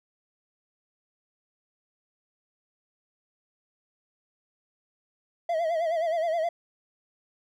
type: tone with vibrato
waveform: triangle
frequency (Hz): 659.3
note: E5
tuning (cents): 0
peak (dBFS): -22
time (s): 5.49-6.49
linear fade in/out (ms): 5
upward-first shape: sine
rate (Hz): 9.5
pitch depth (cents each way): 88
effects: none